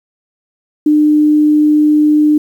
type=tone; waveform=sine; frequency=301.2 Hz; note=D4; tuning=44 cents sharp; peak=-6 dBFS; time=0.86-2.38 s; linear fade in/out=5 ms; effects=7-bit